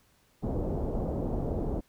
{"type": "low-pass noise", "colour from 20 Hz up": "pink", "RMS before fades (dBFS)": -31, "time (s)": [0.42, 1.81], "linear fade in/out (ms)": 20, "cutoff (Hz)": 670, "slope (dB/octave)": 24, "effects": ["pink hiss -66 dBFS RMS until 1.88 s"]}